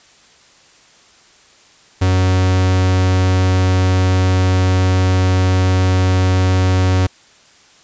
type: tone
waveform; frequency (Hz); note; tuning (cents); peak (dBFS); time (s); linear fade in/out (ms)
45% pulse; 92.9; F#2; +7; -11; 2.01-7.07; 10
effects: white hiss -48 dBFS RMS until 7.83 s + resampled to 16000 Hz